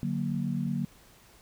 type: chord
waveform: sine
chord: D augmented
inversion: none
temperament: equal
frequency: 146.83 / 185 / 233.1 Hz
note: D3 / F#3 / A#3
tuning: 0 / 0 / 0 cents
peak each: -32 dBFS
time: 0.03-0.85 s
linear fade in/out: 0 ms
effects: pink hiss -57 dBFS RMS until 1.41 s